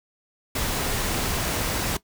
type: noise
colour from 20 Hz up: pink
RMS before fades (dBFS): -26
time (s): 0.55-1.97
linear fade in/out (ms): 5
effects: noise-tail reverb RT60 0.1 s tail -17 dB re dry